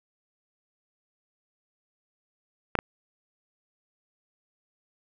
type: clicks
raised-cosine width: 0.5 ms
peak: -8 dBFS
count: 2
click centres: 2.753 / 2.789 s
effects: none